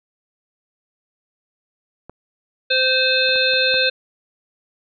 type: clicks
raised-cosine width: 1 ms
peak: -22 / -26 / -23 / -25 / -19 dBFS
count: 5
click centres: 2.096 / 3.291 / 3.358 / 3.536 / 3.742 s
type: harmonic tone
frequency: 518 Hz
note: C5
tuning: 17 cents flat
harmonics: 1 / 3 / 5 / 7 / 8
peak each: -21 / -21 / -21 / -21 / -21 dBFS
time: 2.7-3.9 s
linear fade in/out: 10 ms
effects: none